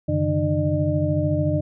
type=tone cluster; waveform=sine; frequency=91.9 / 140.6 / 154.2 / 301.9 / 604 Hz; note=F#2 / C#3 / D#3 / D4 / D5; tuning=-11 / +25 / -15 / +48 / +48 cents; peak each=-25 dBFS; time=0.08-1.61 s; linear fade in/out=10 ms; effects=none